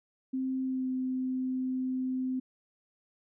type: tone with pitch glide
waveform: sine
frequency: 261.6 to 257.8 Hz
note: C4 to C4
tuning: 0 to -26 cents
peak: -29 dBFS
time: 0.33-2.4 s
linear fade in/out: 10 ms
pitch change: -26 cents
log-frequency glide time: 0.63-0.89 s
effects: none